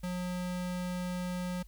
square tone, 180 Hz, F#3, 47 cents flat, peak -34 dBFS, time 0.03-1.63 s, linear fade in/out 10 ms, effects added 50 Hz sine -49 dBFS peak until 1.67 s + white hiss -67 dBFS RMS until 1.67 s

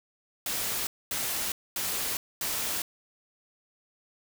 white noise bursts, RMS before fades -31 dBFS, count 4, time 0.46-2.82 s, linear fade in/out 2 ms, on 410 ms, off 240 ms, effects none

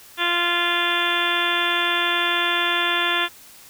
harmonic tone, 347 Hz, F4, 11 cents flat, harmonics 1 / 2 / 3 / 4 / 5 / 6 / 7 / 8 / 9 / 10, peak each -30 / -31 / -27 / -27 / -25 / -31 / -29 / -29 / -31 / -25 dBFS, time 0.17-3.29 s, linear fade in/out 50 ms, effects white hiss -46 dBFS RMS until 3.69 s

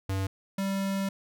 square tone pair in turn, 96.3 / 195.12 Hz, G2 / G3, -30 / -8 cents, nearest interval octave, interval 1222 cents, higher second, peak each -28 dBFS, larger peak neither, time 0.09-0.27 / 0.58-1.09 s, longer second, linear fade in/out 5 ms, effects none

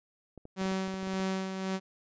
clicks, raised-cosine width 2 ms, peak -33 dBFS, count 11, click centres 0.377 / 0.454 / 0.615 / 0.657 / 0.717 / 0.879 / 0.941 / 1.03 / 1.073 / 1.137 / 1.201 s
sawtooth tone with tremolo, 190 Hz, F#3, 46 cents sharp, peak -25 dBFS, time 0.56-1.8 s, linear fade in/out 50 ms, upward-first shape sine, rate 1.8 Hz, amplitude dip 50%
effects resampled to 16000 Hz

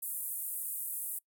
white band-pass noise, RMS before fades -38 dBFS, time 0.02-1.19 s, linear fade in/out 10 ms, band 8800 to 16000 Hz, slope 48 dB/octave, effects noise-tail reverb RT60 0.1 s tail -23 dB re dry

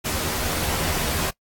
pink noise with comb filter, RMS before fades -25 dBFS, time 0.04-1.31 s, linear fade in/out 20 ms, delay 13 ms, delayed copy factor +0.5, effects noise-tail reverb RT60 0.1 s tail -21 dB re dry + AAC 64 kbps

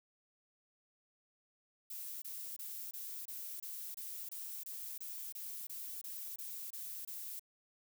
violet noise bursts, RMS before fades -45 dBFS, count 16, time 1.9-7.395 s, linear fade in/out 5 ms, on 320 ms, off 25 ms, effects none

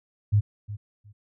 sine tone with echo, 103.83 Hz, G#2, in tune, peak -16 dBFS, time 0.32-0.41 s, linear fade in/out 20 ms, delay 360 ms, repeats 2, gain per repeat -15 dB, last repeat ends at 1.13 s, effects none

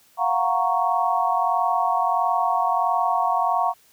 sine chord, Gb major seventh, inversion third, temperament equal, 698.5 / 740 / 932.3 / 1108.7 Hz, F5 / Gb5 / Bb5 / Db6, 0 / 0 / 0 / 0 cents, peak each -24 / -24 / -24 / -24 dBFS, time 0.17-3.74 s, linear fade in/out 50 ms, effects white hiss -57 dBFS RMS until 3.92 s

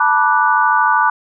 sine chord, B minor seventh, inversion third, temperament equal with one note detuned, 880 / 973 / 1174.7 / 1480 Hz, A5 / B5 / D6 / F#6, 0 / -26 / 0 / 0 cents, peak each -16 dBFS, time 0-1.1 s, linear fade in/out 5 ms, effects none

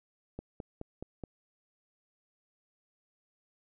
click train, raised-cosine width 2 ms, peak -26 dBFS, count 5, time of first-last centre 0.39-1.237 s, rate 4.72 Hz, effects none

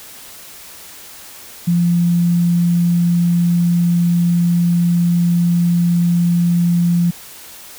sine tone, 172.8 Hz, F3, 18 cents flat, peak -11 dBFS, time 1.67-7.11 s, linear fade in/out 10 ms, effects white hiss -37 dBFS RMS until 7.78 s

